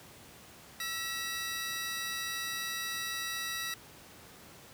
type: tone cluster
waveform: 20% pulse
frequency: 1330 / 1928 / 4759 Hz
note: E6 / B6 / D8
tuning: +15 / -42 / +22 cents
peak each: -36 / -31 / -38 dBFS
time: 0.8-3.74 s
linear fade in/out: 2 ms
effects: pink hiss -53 dBFS RMS until 4.73 s + high-pass 80 Hz 12 dB/octave